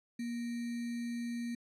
sine tone with sample-and-hold, 236.9 Hz, A#3, 28 cents sharp, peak -35 dBFS, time 0.19-1.55 s, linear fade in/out 5 ms, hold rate 2100 Hz, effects low-pass 11000 Hz 12 dB/octave

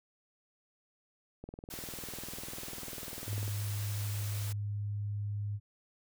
click train, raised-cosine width 2 ms, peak -31 dBFS, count 42, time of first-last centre 1.44-3.48 s, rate 20.1 Hz
white noise, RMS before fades -44 dBFS, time 1.7-4.53 s, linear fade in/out 10 ms
sine tone, 102.9 Hz, G#2, 16 cents flat, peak -33 dBFS, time 3.26-5.6 s, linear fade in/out 50 ms
effects none

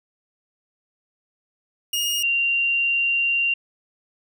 sawtooth / sine tone pair in turn, 2852 / 2769 Hz, F7 / F7, +36 / -15 cents, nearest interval minor second, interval 51 cents, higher first, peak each -18 dBFS, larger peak neither, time 1.93-2.23 / 2.23-3.54 s, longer second, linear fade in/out 5 ms, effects none

